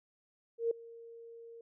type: tone with ADSR envelope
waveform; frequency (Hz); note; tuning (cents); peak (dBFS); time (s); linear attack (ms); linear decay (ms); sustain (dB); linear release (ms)
sine; 462.5; A#4; -14; -26; 0.58-1.61; 130; 4; -22; 3
effects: none